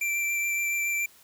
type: tone with vibrato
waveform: square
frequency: 2349 Hz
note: D7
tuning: in tune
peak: -26 dBFS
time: 0.01-1.06 s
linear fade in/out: 5 ms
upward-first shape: triangle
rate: 7.1 Hz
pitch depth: 13 cents each way
effects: white hiss -56 dBFS RMS until 1.23 s